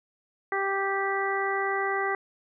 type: harmonic tone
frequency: 392 Hz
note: G4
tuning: in tune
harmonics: 1 / 2 / 3 / 4 / 5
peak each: -30 / -31 / -32 / -34 / -31 dBFS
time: 0.52-2.15 s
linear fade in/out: 2 ms
effects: none